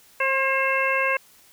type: harmonic tone with a mistuned harmonic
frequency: 534 Hz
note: C5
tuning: 35 cents sharp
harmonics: 1 / 2 / 3 / 4 / 5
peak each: -26 / -26 / -26 / -26 / -26 dBFS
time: 0.2-1.17 s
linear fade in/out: 5 ms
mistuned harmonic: 3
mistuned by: +17 cents
effects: white hiss -54 dBFS RMS until 1.52 s